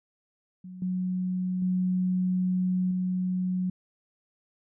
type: tone with level steps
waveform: sine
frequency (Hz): 183.4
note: F#3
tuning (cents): -15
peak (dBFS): -39 / -26 / -23 / -25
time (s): 0.64-3.7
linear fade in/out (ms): 5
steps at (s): 0.82 / 1.62 / 2.91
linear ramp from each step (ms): 2
effects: none